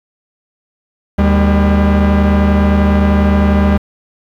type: tone pair together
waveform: 45% pulse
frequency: 76.62 / 200 Hz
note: D#2 / G3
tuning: -26 / +35 cents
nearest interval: octave + perfect fourth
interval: 1661 cents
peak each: -11 dBFS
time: 1.18-3.78 s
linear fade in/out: 10 ms
effects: low-pass 2000 Hz 12 dB/octave + 7-bit